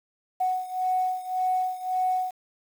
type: beating tone pair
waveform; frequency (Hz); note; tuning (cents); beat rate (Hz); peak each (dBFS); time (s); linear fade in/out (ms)
sine; 740 / 741.8; F#5 / F#5; 0 / +4; 1.8; -25 / -28; 0.4-2.31; 10
effects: tanh soft clip ceiling -16 dBFS + 8-bit